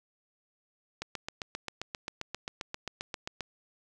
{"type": "click train", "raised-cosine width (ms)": 0.2, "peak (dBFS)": -18, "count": 19, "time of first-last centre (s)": [1.02, 3.407], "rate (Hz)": 7.54, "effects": []}